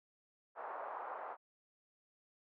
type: band-pass noise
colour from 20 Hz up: pink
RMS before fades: -45 dBFS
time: 0.55-1.37 s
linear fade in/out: 50 ms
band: 620 to 1200 Hz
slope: 24 dB/octave
effects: none

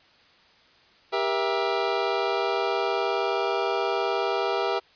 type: chord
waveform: 25% pulse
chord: E diminished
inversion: first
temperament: just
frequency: 395.6 / 474.7 / 659.3 Hz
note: G4 / Bb4 / E5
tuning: +16 / +31 / 0 cents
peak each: -23 / -25 / -25 dBFS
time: 1.12-4.8 s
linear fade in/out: 20 ms
effects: white hiss -57 dBFS RMS until 4.95 s + resampled to 11025 Hz

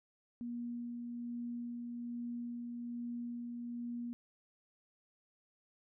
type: tone with tremolo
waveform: sine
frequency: 238.8 Hz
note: A#3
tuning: 42 cents sharp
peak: -38 dBFS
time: 0.41-4.13 s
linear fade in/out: 0 ms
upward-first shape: sine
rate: 1.2 Hz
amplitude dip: 25%
effects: none

